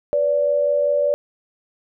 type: tone pair together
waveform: sine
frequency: 493.9 / 579.1 Hz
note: B4 / D5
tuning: 0 / -24 cents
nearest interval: minor third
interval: 276 cents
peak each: -24 / -16 dBFS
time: 0.13-1.14 s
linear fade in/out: 0 ms
effects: none